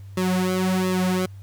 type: tone with flanger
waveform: sawtooth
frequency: 185 Hz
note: F#3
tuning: in tune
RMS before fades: -22 dBFS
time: 0.17-1.26 s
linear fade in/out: 5 ms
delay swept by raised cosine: 1.3 to 4.3 ms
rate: 1.4 Hz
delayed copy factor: -0.95
effects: added 98 Hz sine -37 dBFS peak until 1.42 s + pink hiss -59 dBFS RMS until 1.42 s